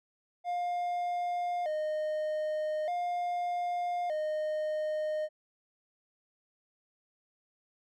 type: tone with vibrato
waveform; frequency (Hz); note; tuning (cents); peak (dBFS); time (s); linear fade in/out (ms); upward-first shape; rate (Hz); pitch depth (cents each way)
triangle; 659.3; E5; 0; -28; 0.44-5.29; 50; square; 0.41; 120
effects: none